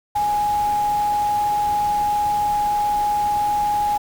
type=tone in noise; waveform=sine; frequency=830.6 Hz; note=G#5; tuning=in tune; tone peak=-17 dBFS; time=0.15-3.98 s; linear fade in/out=10 ms; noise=pink; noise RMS=-35 dBFS; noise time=0.15-3.98 s; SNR=+15 dB; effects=none